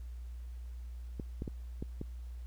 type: clicks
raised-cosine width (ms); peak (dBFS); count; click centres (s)
3; -25; 5; 1.198 / 1.421 / 1.478 / 1.825 / 2.014
effects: added 60 Hz sine -41 dBFS peak until 2.46 s + pink hiss -67 dBFS RMS until 2.46 s